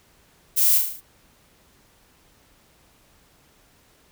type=noise with echo; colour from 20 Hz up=violet; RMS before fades=-19 dBFS; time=0.56-0.79 s; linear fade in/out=20 ms; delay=37 ms; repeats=6; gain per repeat=-4 dB; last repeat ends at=1.012 s; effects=pink hiss -58 dBFS RMS until 4.11 s